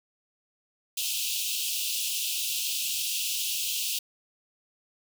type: high-pass noise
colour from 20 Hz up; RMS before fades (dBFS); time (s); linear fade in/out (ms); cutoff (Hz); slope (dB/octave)
pink; -30; 0.97-3.99; 5; 2600; 96
effects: none